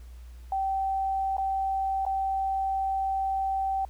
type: tone with dropouts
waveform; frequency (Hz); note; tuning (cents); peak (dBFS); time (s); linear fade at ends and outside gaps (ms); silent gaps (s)
sine; 774; G5; -22; -25; 0.52-3.85; 2; 1.368-1.381 / 2.052-2.064
effects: added 60 Hz sine -42 dBFS peak until 3.89 s + pink hiss -61 dBFS RMS until 3.89 s